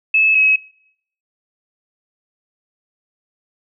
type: tone pair in turn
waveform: sine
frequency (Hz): 2600 / 2561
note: E7 / D#7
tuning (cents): -24 / +49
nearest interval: unison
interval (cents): 27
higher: first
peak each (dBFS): -10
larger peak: neither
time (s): 0.14-0.35 / 0.35-0.56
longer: neither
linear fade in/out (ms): 5
effects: noise-tail reverb RT60 0.7 s tail -23 dB re dry